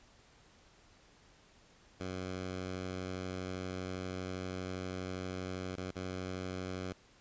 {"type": "tone with dropouts", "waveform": "10% pulse", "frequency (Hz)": 92.5, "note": "F#2", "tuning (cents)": 0, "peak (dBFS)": -30, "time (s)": [2, 6.93], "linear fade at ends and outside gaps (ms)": 5, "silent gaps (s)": [[5.756, 5.775], [5.911, 5.956]], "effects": ["pink hiss -63 dBFS RMS until 7.2 s", "resampled to 16000 Hz"]}